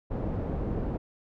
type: low-pass noise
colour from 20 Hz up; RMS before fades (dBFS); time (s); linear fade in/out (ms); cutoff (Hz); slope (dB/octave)
pink; -31; 0.1-0.98; 20; 530; 12
effects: none